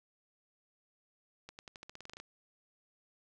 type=accelerating click train; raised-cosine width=0.2 ms; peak=-30 dBFS; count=13; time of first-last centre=1.49-2.2 s; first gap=99 ms; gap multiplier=0.9; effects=none